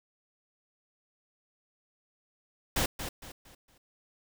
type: noise with echo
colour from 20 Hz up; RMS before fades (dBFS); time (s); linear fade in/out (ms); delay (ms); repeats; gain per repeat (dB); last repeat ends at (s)
pink; -28; 2.76-2.86; 5; 230; 4; -9; 3.78
effects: none